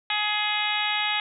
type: harmonic tone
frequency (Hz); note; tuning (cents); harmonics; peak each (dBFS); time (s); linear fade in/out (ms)
419.9; G#4; +19; 2 / 3 / 4 / 5 / 6 / 7 / 8 / 9; -30 / -35 / -33 / -30 / -30 / -33 / -30 / -33; 0.1-1.2; 2
effects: none